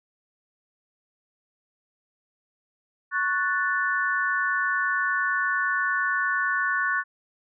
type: chord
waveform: sine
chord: F# minor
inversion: second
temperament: equal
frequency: 1108.7 / 1480 / 1760 Hz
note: C#6 / F#6 / A6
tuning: 0 / 0 / 0 cents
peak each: -28 / -25 / -27 dBFS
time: 3.11-7.04 s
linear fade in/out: 50 ms
effects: none